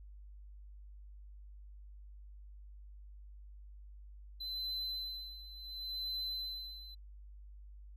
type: tone with tremolo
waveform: triangle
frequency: 4046 Hz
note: B7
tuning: 41 cents sharp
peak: -35 dBFS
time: 4.4-6.95 s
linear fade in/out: 10 ms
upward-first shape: sine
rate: 0.7 Hz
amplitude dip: 80%
effects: added 50 Hz sine -50 dBFS peak until 7.96 s